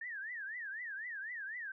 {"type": "tone with vibrato", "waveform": "sine", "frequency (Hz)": 1760, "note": "A6", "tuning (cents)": 0, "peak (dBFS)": -40, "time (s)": [0.01, 1.72], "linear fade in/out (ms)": 5, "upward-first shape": "triangle", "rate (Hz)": 4, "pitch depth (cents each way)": 250, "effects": []}